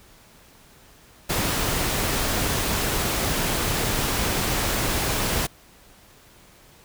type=noise; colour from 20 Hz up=pink; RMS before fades=-24 dBFS; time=1.29-5.47 s; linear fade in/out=10 ms; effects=pink hiss -52 dBFS RMS until 6.84 s